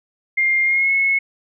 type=tone with pitch glide; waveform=sine; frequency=2114 to 2186 Hz; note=C7 to C#7; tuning=+17 to -25 cents; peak=-14 dBFS; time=0.37-1.19 s; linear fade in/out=10 ms; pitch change=+58 cents; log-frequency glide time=0.64-0.92 s; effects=none